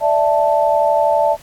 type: chord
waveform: sine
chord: D suspended second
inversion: none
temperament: equal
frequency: 587.3 / 659.3 / 880 Hz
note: D5 / E5 / A5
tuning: 0 / 0 / 0 cents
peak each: -16 dBFS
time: 0-1.37 s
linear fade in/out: 50 ms
effects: pink hiss -44 dBFS RMS until 1.42 s + AAC 64 kbps